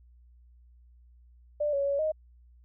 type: tone with pitch steps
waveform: sine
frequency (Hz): 592 / 559 / 562 / 623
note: D5 / C#5 / C#5 / D#5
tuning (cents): +14 / +14 / +24 / +2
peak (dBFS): -25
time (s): 1.6-2.12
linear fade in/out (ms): 10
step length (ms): 130
effects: added 60 Hz sine -54 dBFS peak until 2.64 s